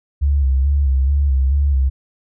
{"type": "tone with vibrato", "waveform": "sine", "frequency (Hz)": 68.7, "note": "C#2", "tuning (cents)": -15, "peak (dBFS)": -12, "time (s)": [0.21, 1.9], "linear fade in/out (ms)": 20, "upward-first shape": "square", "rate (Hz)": 2.3, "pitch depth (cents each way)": 58, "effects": []}